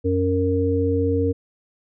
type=harmonic tone; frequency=92.5 Hz; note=F#2; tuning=in tune; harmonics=1 / 3 / 5; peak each=-22 / -23 / -21 dBFS; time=0.04-1.33 s; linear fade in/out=20 ms; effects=none